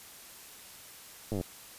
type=slowing click train; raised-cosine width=2 ms; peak=-21 dBFS; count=10; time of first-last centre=1.32-1.411 s; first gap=9 ms; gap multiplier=1.03; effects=white hiss -50 dBFS RMS until 1.78 s + resampled to 32000 Hz